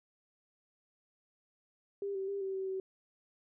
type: tone with pitch steps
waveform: sine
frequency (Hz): 399.3 / 385.6 / 398.2 / 385.1 / 382.5 / 380.4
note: G4 / G4 / G4 / G4 / G4 / F#4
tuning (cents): +32 / -28 / +27 / -31 / -42 / +48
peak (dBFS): -34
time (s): 2.02-2.8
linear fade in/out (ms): 2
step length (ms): 130
effects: none